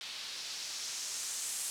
blue noise with low-pass filter sweep, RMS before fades -40 dBFS, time 0.01-1.7 s, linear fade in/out 0 ms, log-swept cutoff 3800 to 8700 Hz, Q 1.8, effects none

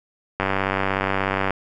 click train, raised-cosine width 0.5 ms, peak -6 dBFS, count 108, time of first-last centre 0.4-1.507 s, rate 96.7 Hz, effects none

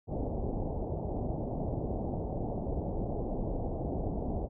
pink low-pass noise, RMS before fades -34 dBFS, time 0.07-4.49 s, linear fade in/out 50 ms, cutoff 780 Hz, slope 48 dB/octave, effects none

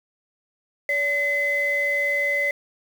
sine tone pair together, 571 / 2035 Hz, D5 / C7, -49 / -49 cents, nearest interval octave + minor seventh, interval 2200 cents, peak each -26 / -20 dBFS, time 0.89-2.51 s, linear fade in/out 2 ms, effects tanh soft clip ceiling -13 dBFS + 7-bit

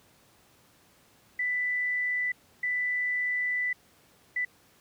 sine tone bursts at uneven times, 1986 Hz, B6, 9 cents sharp, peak -26 dBFS, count 3, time 1.39-2.32 / 2.63-3.73 / 4.36-4.45 s, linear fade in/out 5 ms, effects pink hiss -61 dBFS RMS until 4.8 s + high-pass 80 Hz 12 dB/octave

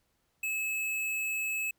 square tone, 2592 Hz, E7, 30 cents flat, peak -31 dBFS, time 0.43-1.71 s, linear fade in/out 5 ms, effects pink hiss -75 dBFS RMS until 1.78 s

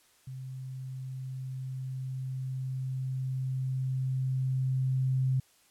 sine tone with level ramp, 130.81 Hz, C3, in tune, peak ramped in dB -38 to -24 dBFS, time 0.27-5.4 s, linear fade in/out 5 ms, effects white hiss -64 dBFS RMS until 5.7 s + low-pass 12000 Hz 12 dB/octave

